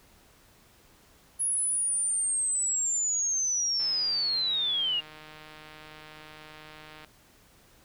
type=linear sweep; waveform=sine; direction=down; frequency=10548 to 2790 Hz; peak=-25 dBFS; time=1.39-5.01 s; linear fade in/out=20 ms
type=click train; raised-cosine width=0.3 ms; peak=-31 dBFS; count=501; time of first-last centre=3.8-7.047 s; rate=154 Hz
effects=pink hiss -59 dBFS RMS until 7.84 s